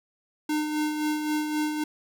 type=tone with tremolo; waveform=square; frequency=303.5 Hz; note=D#4; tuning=43 cents flat; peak=-24 dBFS; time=0.49-1.84 s; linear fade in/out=5 ms; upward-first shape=sine; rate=3.8 Hz; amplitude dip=45%; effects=none